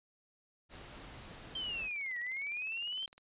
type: noise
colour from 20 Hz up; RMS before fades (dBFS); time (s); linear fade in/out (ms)
pink; -50; 0.69-1.9; 50
type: linear two-way sweep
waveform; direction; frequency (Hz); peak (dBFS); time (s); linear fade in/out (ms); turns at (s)
sine; down then up; 3163 to 1882 to 3163; -36; 1.55-3.06; 5; 2.19
type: click train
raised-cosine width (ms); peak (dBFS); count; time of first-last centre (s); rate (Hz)
0.2; -38; 27; 1.86-3.18; 19.7
effects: resampled to 8000 Hz